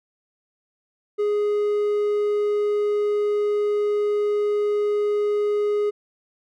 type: tone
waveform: triangle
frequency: 415.3 Hz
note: G#4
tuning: in tune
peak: -17 dBFS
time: 1.18-5.91 s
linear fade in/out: 20 ms
effects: none